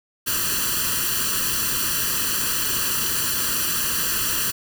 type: noise with comb filter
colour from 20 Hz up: white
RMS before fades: -23 dBFS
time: 0.26-4.52 s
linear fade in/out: 20 ms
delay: 0.68 ms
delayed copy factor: +0.9
effects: none